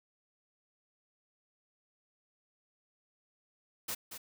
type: noise with echo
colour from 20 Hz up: white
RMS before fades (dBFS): -37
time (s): 3.88-3.95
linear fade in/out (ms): 10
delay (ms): 230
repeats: 1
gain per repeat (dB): -8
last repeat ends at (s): 4.18
effects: none